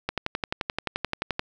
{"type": "click train", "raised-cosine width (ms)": 0.3, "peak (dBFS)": -10, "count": 16, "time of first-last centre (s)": [0.09, 1.394], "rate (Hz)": 11.5, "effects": []}